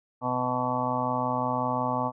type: harmonic tone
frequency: 125.5 Hz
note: B2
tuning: 28 cents sharp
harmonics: 1 / 2 / 4 / 5 / 6 / 7 / 8 / 9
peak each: -35 / -32 / -36 / -33 / -36 / -30 / -36 / -32 dBFS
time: 0.21-2.12 s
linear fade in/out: 50 ms
effects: none